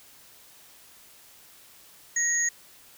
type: tone pair together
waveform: sine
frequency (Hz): 1885 / 6667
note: A#6 / G#8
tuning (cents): +19 / +6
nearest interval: octave + minor seventh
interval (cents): 2187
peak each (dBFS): -27 / -24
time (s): 2.16-2.49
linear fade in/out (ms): 5
effects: white hiss -53 dBFS RMS until 2.97 s